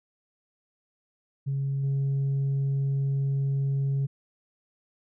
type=tone with level steps; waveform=sine; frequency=137.5 Hz; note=C#3; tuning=14 cents flat; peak=-24 / -21 dBFS; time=1.46-4.07 s; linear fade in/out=20 ms; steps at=1.83 s; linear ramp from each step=10 ms; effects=tanh soft clip ceiling -22 dBFS